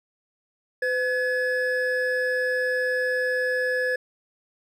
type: tone pair together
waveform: triangle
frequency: 506 / 1702 Hz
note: B4 / G#6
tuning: +42 / +42 cents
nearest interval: octave + major sixth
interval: 2100 cents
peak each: -23 / -23 dBFS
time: 0.82-3.96 s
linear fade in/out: 5 ms
effects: none